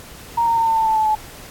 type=tone with pitch steps; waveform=sine; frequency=932.3 / 921.6 / 911 / 900.5 / 890.2 / 880 / 869.9 / 859.9 Hz; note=A#5 / A#5 / A#5 / A5 / A5 / A5 / A5 / A5; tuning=0 / -20 / -40 / +40 / +20 / 0 / -20 / -40 cents; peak=-14 dBFS; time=0.37-1.154 s; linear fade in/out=10 ms; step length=98 ms; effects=pink hiss -39 dBFS RMS until 1.5 s + AAC 64 kbps